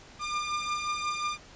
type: beating tone pair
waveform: sawtooth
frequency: 1197 / 1202.6 Hz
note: D6 / D6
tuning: +33 / +41 cents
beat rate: 5.6 Hz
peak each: -32 / -27 dBFS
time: 0.19-1.38 s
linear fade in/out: 50 ms
effects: pink hiss -51 dBFS RMS until 1.55 s + resampled to 16000 Hz